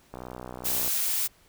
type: click train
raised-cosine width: 1 ms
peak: -24 dBFS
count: 47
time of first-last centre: 0.14-0.878 s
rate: 62.3 Hz
type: noise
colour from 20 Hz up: blue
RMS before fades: -27 dBFS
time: 0.64-1.28 s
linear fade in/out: 20 ms
effects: pink hiss -60 dBFS RMS until 1.48 s